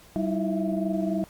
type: tone cluster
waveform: sine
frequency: 192.7 / 316.7 / 339.4 / 650 / 674 Hz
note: G3 / D#4 / F4 / E5 / E5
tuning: -29 / +31 / -49 / -24 / +38 cents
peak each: -27 / -29 / -34 / -32 / -36 dBFS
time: 0.16-1.24 s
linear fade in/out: 0 ms
effects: pink hiss -53 dBFS RMS until 1.29 s + Opus 48 kbps